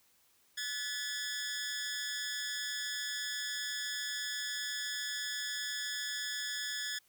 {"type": "tone with amplitude modulation", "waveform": "15% pulse", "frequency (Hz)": 1717, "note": "A6", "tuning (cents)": -43, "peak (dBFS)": -26, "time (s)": [0.57, 6.99], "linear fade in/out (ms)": 10, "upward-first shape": "sine", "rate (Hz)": 252, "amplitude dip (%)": 75, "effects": ["white hiss -69 dBFS RMS until 7.08 s"]}